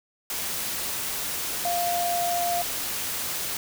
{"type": "tone in noise", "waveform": "sine", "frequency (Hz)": 698.5, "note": "F5", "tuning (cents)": 0, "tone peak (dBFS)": -24, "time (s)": [1.65, 2.62], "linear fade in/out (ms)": 2, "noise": "white", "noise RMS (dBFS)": -30, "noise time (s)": [0.3, 3.57], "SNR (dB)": 3, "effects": []}